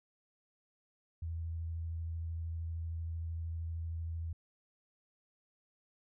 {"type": "tone with vibrato", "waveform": "sine", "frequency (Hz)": 82.5, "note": "E2", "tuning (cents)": 2, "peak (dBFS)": -36, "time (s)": [1.22, 4.33], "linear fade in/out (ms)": 5, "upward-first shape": "triangle", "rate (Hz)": 13, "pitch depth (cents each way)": 18, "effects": []}